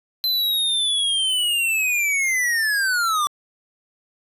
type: linear sweep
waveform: square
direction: down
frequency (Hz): 4080 to 1157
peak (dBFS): -19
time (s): 0.24-3.27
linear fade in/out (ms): 0
effects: resampled to 32000 Hz